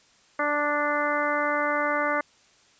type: harmonic tone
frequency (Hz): 293.7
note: D4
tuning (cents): 0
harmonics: 1 / 2 / 3 / 4 / 5 / 6 / 7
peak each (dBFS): -33 / -28 / -32 / -28 / -30 / -33 / -32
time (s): 0.39-2.21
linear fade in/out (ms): 5
effects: white hiss -59 dBFS RMS until 2.79 s + resampled to 16000 Hz